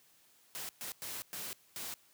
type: noise bursts at uneven times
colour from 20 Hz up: white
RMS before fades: -42 dBFS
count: 5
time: 0.55-0.69 / 0.81-0.92 / 1.02-1.22 / 1.33-1.53 / 1.76-1.94 s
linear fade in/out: 0 ms
effects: white hiss -66 dBFS RMS until 2.13 s + high-pass 80 Hz 12 dB/octave